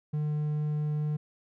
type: tone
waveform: triangle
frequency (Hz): 150.4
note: D3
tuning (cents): +42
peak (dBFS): -25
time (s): 0.13-1.17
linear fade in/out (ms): 10
effects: none